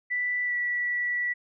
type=tone with pitch glide; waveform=sine; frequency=1975.5 to 1951.7 Hz; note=B6 to B6; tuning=0 to -21 cents; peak=-25 dBFS; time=0.1-1.34 s; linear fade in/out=20 ms; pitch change=-21 cents; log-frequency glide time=0.44-0.54 s; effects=none